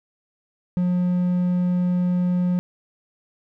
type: tone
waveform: triangle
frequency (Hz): 179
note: F3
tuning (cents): +43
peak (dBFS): -16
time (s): 0.77-2.59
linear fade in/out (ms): 0
effects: none